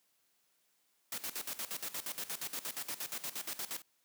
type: noise with tremolo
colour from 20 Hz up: white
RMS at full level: -39 dBFS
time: 1.12-3.82 s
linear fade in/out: 2 ms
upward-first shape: square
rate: 8.5 Hz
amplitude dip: 80%
effects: white hiss -75 dBFS RMS until 4.04 s + high-pass 150 Hz 12 dB/octave

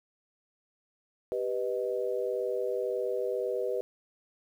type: chord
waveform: sine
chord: G augmented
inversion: none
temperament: equal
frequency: 392 / 493.9 / 622.3 Hz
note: G4 / B4 / D#5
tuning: 0 / 0 / 0 cents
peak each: -33 / -31 / -36 dBFS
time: 1.32-3.81 s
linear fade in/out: 0 ms
effects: 10-bit

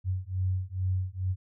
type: beating tone pair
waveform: sine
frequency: 92 / 94.3 Hz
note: F#2 / F#2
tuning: -9 / +33 cents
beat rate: 2.3 Hz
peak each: -30 dBFS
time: 0.04-1.36 s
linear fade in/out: 50 ms
effects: none

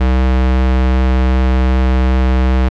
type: tone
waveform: square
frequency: 64.1 Hz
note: C2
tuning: 35 cents flat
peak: -10 dBFS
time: 0-2.69 s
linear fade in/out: 10 ms
effects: low-pass 3000 Hz 12 dB/octave

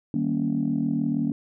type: chord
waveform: sine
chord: Eb dominant seventh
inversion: none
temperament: just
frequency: 155.56 / 194.45 / 233.3 / 280 Hz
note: Eb3 / G3 / Bb3 / Db4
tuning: 0 / -14 / +2 / +18 cents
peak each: -29 / -30 / -25 / -26 dBFS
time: 0.14-1.32 s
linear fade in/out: 2 ms
effects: tanh soft clip ceiling -14 dBFS

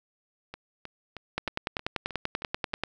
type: two click trains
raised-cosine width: 0.3 ms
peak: -12 / -23 dBFS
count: 16 / 8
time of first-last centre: 1.38-2.836 / 0.54-2.734 s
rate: 10.3 / 3.19 Hz
effects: none

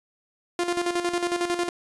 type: tone with tremolo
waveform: sawtooth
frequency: 349.2 Hz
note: F4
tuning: in tune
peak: -18 dBFS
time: 0.59-1.69 s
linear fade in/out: 2 ms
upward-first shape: square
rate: 11 Hz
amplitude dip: 60%
effects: resampled to 24000 Hz

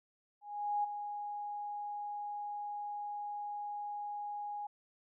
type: tone with ADSR envelope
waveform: sine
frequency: 826 Hz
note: G#5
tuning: 10 cents flat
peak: -29 dBFS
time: 0.41-4.67 s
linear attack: 430 ms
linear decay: 9 ms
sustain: -9 dB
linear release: 6 ms
effects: none

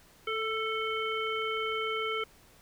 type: harmonic tone with a mistuned harmonic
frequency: 440 Hz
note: A4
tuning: in tune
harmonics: 1 / 3 / 5 / 7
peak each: -34 / -34 / -36 / -38 dBFS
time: 0.27-2.24 s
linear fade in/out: 5 ms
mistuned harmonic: 3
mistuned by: +17 cents
effects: pink hiss -59 dBFS RMS until 2.61 s

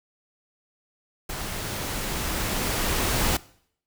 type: noise with level ramp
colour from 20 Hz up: pink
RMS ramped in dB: -33 to -23 dBFS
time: 1.29-3.37 s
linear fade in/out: 5 ms
effects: noise-tail reverb RT60 0.6 s tail -20 dB re dry

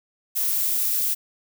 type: noise with high-pass filter sweep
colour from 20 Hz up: violet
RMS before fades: -23 dBFS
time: 0.35-1.15 s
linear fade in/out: 20 ms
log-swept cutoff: 700 to 230 Hz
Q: 7.2
effects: none

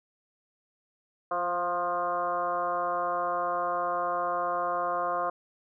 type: tone with frequency modulation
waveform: sine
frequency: 880 Hz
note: A5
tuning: in tune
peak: -26 dBFS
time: 1.31-5.3 s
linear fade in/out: 5 ms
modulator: 177 Hz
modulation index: 2.3
effects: none

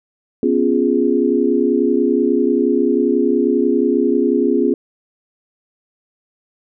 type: chord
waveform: sine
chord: C# dominant seventh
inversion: third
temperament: equal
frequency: 246.9 / 277.2 / 349.2 / 415.3 Hz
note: B3 / C#4 / E#4 / G#4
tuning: 0 / 0 / 0 / 0 cents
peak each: -18 dBFS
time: 0.43-4.74 s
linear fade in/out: 2 ms
effects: none

